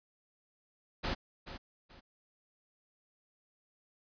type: noise with echo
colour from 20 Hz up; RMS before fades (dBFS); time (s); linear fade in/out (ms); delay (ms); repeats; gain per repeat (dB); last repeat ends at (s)
pink; -34; 1.03-1.15; 20; 430; 2; -11; 2.01
effects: resampled to 11025 Hz